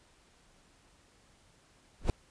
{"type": "noise with exponential growth", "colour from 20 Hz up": "brown", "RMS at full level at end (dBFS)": -19, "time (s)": [2, 2.1], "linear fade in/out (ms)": 0, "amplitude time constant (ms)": 21, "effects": ["pink hiss -64 dBFS RMS until 2.3 s", "resampled to 22050 Hz"]}